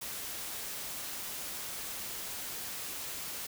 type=noise; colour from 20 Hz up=white; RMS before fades=-40 dBFS; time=0.01-3.47 s; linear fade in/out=10 ms; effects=none